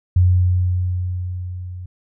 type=tone with level ramp; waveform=sine; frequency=90.4 Hz; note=F#2; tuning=40 cents flat; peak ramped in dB=-9 to -29 dBFS; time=0.16-1.86 s; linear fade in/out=5 ms; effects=none